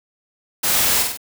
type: noise with echo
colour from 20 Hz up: white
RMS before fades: -19 dBFS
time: 0.63-1.03 s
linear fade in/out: 10 ms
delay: 48 ms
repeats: 3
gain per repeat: -4 dB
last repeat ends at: 1.174 s
effects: none